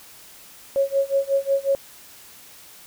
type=tone with tremolo; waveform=sine; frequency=550 Hz; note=C#5; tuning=14 cents flat; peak=-15 dBFS; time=0.76-1.75 s; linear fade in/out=0 ms; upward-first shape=sine; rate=5.5 Hz; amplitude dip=95%; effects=white hiss -46 dBFS RMS until 2.86 s